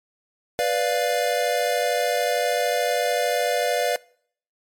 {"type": "chord", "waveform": "square", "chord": "B diminished", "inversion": "none", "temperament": "equal", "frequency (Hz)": [493.9, 587.3, 698.5], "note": ["B4", "D5", "F5"], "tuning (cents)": [0, 0, 0], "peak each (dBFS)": -25, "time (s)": [0.59, 3.96], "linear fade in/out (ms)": 0, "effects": ["noise-tail reverb RT60 0.6 s tail -24 dB re dry", "MP3 64 kbps"]}